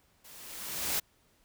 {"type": "noise with level ramp", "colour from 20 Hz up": "white", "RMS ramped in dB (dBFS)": [-53, -29], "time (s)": [0.24, 1], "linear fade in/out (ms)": 10, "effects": ["pink hiss -68 dBFS RMS until 1.44 s"]}